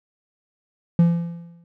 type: tone with exponential decay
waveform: triangle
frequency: 170 Hz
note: F3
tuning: 46 cents flat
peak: -8 dBFS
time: 0.99-1.64 s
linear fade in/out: 2 ms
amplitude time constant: 140 ms
effects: none